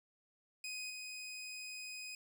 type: tone with level steps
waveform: 20% pulse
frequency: 2503 Hz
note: D#7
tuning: 10 cents sharp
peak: -37 / -40 dBFS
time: 0.64-2.15 s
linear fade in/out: 2 ms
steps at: 0.9 s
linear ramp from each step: 2 ms
effects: none